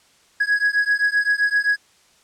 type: beating tone pair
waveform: triangle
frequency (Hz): 1661.2 / 1668.9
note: G#6 / G#6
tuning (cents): 0 / +8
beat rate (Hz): 7.7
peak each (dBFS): -18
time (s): 0.4-1.77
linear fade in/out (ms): 10
effects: white hiss -56 dBFS RMS until 2.23 s + low-pass 8000 Hz 12 dB/octave